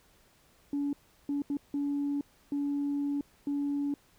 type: tone bursts at uneven times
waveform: sine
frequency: 285.1 Hz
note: C#4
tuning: 49 cents sharp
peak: -27 dBFS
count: 6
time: 0.73-0.93 / 1.29-1.42 / 1.5-1.57 / 1.74-2.21 / 2.52-3.21 / 3.47-3.94 s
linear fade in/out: 2 ms
effects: tanh soft clip ceiling -25 dBFS + pink hiss -64 dBFS RMS until 4.18 s